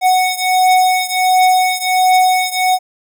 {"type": "beating tone pair", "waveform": "square", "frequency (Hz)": [740, 741.4], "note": ["F#5", "F#5"], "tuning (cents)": [0, 3], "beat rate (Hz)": 1.4, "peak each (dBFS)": [-13, -15], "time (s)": [0.01, 2.79], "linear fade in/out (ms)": 50, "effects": []}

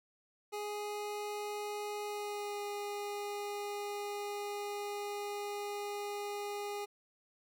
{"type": "tone with pitch glide", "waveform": "25% pulse", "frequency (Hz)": [415.3, 409.8], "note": ["G#4", "G#4"], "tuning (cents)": [0, -23], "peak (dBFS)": -34, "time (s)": [0.52, 6.86], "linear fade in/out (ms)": 20, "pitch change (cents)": -23, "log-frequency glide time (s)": [2.03, 2.63], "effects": []}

